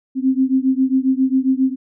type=beating tone pair; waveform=sine; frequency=259.8 / 267.2 Hz; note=C4 / C4; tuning=-12 / +36 cents; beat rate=7.4 Hz; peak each=-16 / -17 dBFS; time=0.15-1.76 s; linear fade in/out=50 ms; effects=none